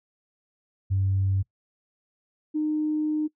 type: tone pair in turn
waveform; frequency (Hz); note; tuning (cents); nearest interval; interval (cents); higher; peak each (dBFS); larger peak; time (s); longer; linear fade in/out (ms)
sine; 96.5 / 305.8; G2 / D#4; -27 / -30; octave + minor sixth; 1997; second; -20 / -22; first; 0.9-1.43 / 2.54-3.28; second; 20
effects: noise-tail reverb RT60 0.1 s tail -22 dB re dry + tanh soft clip ceiling -16 dBFS